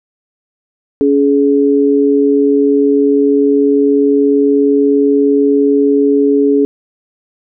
sine tone pair together, 281.4 / 421.6 Hz, C#4 / G#4, +26 / +26 cents, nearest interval perfect fifth, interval 700 cents, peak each -10 dBFS, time 1.01-6.65 s, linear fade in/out 0 ms, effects none

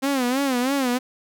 sawtooth tone with vibrato, 261.6 Hz, C4, in tune, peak -16 dBFS, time 0.02-0.99 s, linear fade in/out 20 ms, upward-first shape sine, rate 3.1 Hz, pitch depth 130 cents each way, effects none

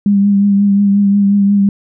sine tone with vibrato, 200.7 Hz, G3, 41 cents sharp, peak -7 dBFS, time 0.06-1.69 s, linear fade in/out 2 ms, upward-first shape triangle, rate 5.6 Hz, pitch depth 31 cents each way, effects none

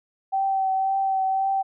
sine tone with vibrato, 771 Hz, G5, 29 cents flat, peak -20 dBFS, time 0.32-1.63 s, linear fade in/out 20 ms, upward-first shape triangle, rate 1.9 Hz, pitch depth 21 cents each way, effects none

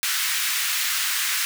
pink high-pass noise, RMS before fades -24 dBFS, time 0.03-1.45 s, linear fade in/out 0 ms, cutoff 1500 Hz, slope 24 dB/octave, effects none

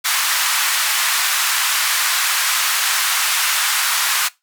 pink band-pass noise, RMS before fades -18 dBFS, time 0.04-4.29 s, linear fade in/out 20 ms, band 1100 to 16000 Hz, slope 24 dB/octave, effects noise-tail reverb RT60 0.2 s tail -20 dB re dry

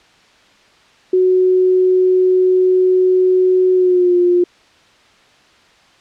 sine tone with pitch glide, 369.5 to 354 Hz, F#4 to F4, -2 to +23 cents, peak -9 dBFS, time 1.13-4.44 s, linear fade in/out 5 ms, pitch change -75 cents, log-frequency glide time 3.74-4.16 s, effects white hiss -49 dBFS RMS until 6 s + low-pass 4000 Hz 12 dB/octave

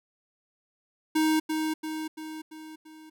square tone with echo, 313.2 Hz, D#4, 11 cents sharp, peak -22 dBFS, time 1.15-1.4 s, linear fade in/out 10 ms, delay 340 ms, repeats 5, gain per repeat -5 dB, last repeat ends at 3.1 s, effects none

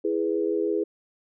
sine chord, E major, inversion none, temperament equal, 329.6 / 415.3 / 493.9 Hz, E4 / G#4 / B4, 0 / 0 / 0 cents, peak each -27 / -25 / -30 dBFS, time 0.04-0.84 s, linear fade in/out 10 ms, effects none

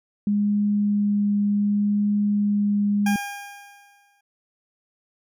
sine tone with vibrato, 205.3 Hz, G#3, 20 cents flat, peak -18 dBFS, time 0.27-3.16 s, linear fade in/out 2 ms, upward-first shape triangle, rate 0.67 Hz, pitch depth 8 cents each way
20% pulse tone with exponential decay, 808 Hz, G#5, 48 cents flat, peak -18 dBFS, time 3.06-4.21 s, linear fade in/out 5 ms, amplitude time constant 250 ms
effects none

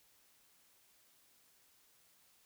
silence, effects white hiss -69 dBFS RMS until 2.45 s

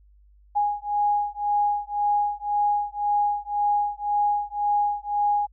sine beating tone pair, 824 / 825.9 Hz, G#5 / G#5, -14 / -10 cents, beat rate 1.9 Hz, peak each -24 dBFS, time 0.55-5.47 s, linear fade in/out 20 ms, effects added 50 Hz sine -52 dBFS peak until 5.52 s

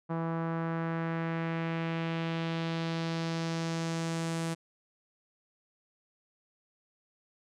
sawtooth tone with low-pass filter sweep, 164.81 Hz, E3, in tune, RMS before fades -33 dBFS, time 0.09-4.55 s, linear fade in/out 20 ms, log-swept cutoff 1100 to 9100 Hz, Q 1.6, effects none

